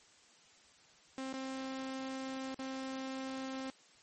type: tone with dropouts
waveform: sawtooth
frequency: 264.6 Hz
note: C4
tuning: 20 cents sharp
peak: -35 dBFS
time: 1.18-3.7 s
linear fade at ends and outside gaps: 1 ms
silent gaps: 1.329-1.339 / 2.545-2.591 s
effects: white hiss -63 dBFS RMS until 4.02 s + MP3 32 kbps

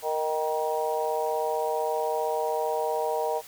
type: harmonic tone with a mistuned harmonic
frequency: 155.56 Hz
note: D#3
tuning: in tune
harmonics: 3 / 4 / 5 / 6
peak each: -29 / -30 / -31 / -32 dBFS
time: 0.02-3.42 s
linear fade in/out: 50 ms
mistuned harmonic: 6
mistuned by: +32 cents
effects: white hiss -47 dBFS RMS until 3.47 s

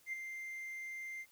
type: tone with ADSR envelope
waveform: triangle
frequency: 2093 Hz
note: C7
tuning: in tune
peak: -32 dBFS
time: 0.06-1.26 s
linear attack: 71 ms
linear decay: 6 ms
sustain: -8 dB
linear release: 53 ms
effects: tanh soft clip ceiling -33 dBFS + white hiss -67 dBFS RMS until 1.31 s

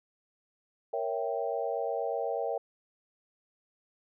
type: chord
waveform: sine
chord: A# diminished seventh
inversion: none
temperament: equal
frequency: 466.2 / 554.4 / 659.3 / 784 Hz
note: A#4 / C#5 / E5 / G5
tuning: 0 / 0 / 0 / 0 cents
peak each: -34 / -35 / -35 / -36 dBFS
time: 0.93-2.58 s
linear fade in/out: 5 ms
effects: none

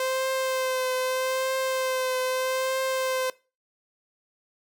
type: tone with vibrato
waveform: sawtooth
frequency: 519 Hz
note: C5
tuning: 14 cents flat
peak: -21 dBFS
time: 0-3.3 s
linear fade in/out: 2 ms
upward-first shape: triangle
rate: 0.8 Hz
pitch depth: 25 cents each way
effects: noise-tail reverb RT60 0.3 s tail -20 dB re dry

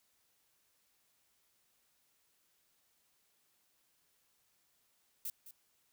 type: noise with echo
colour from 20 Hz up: violet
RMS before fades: -40 dBFS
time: 5.25-5.3 s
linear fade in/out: 2 ms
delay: 210 ms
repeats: 1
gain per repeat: -13 dB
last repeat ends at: 5.51 s
effects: white hiss -75 dBFS RMS until 5.92 s

